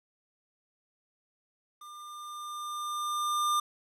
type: tone with level ramp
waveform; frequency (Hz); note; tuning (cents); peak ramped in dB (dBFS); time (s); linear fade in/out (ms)
square; 1200; D6; +37; -46 to -25; 1.81-3.6; 5
effects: resampled to 32000 Hz + 11-bit